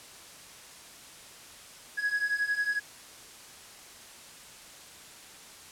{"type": "beating tone pair", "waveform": "triangle", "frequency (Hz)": [1661.2, 1672.2], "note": ["G#6", "G#6"], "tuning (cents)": [0, 11], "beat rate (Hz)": 11, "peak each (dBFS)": [-30, -27], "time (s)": [1.97, 2.8], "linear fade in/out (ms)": 20, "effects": ["white hiss -49 dBFS RMS until 5.71 s", "low-pass 10000 Hz 12 dB/octave"]}